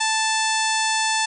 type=harmonic tone; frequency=880 Hz; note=A5; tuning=in tune; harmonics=1 / 2 / 3 / 4 / 5 / 6 / 7 / 8 / 9 / 10; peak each=-23 / -26 / -28 / -29 / -30 / -31 / -31 / -32 / -33 / -33 dBFS; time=0-1.26 s; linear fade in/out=10 ms; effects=none